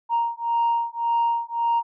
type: beating tone pair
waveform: sine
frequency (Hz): 932.3 / 934.1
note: A#5 / A#5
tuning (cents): 0 / +3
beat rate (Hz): 1.8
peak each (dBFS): -22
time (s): 0.09-1.83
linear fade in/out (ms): 50
effects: tanh soft clip ceiling -15 dBFS